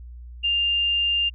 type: tone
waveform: sine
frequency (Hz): 2800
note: F7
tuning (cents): +4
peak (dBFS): -19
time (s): 0.43-1.3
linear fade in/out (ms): 20
effects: added 60 Hz sine -37 dBFS peak until 1.34 s